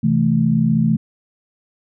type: chord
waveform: sine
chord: A minor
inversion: first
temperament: equal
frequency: 130.81 / 164.81 / 220 Hz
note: C3 / E3 / A3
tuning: 0 / 0 / 0 cents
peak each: -20 / -17 / -16 dBFS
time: 0.03-0.97 s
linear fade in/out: 10 ms
effects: none